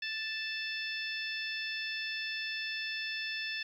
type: harmonic tone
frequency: 880 Hz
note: A5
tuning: in tune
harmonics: 2 / 3 / 4 / 5 / 6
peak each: -39 / -39 / -42 / -48 / -43 dBFS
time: 0.02-3.63 s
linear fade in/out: 5 ms
effects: 11-bit